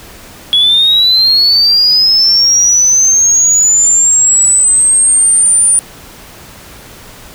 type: linear sweep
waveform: sine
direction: up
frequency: 3351 to 9397 Hz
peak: -4 dBFS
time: 0.53-5.79 s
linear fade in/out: 0 ms
effects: tanh soft clip ceiling -1 dBFS + pink hiss -34 dBFS RMS until 7.34 s